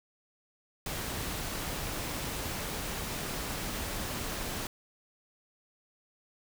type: noise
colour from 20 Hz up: pink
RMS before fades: -36 dBFS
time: 0.86-4.67 s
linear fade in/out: 2 ms
effects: none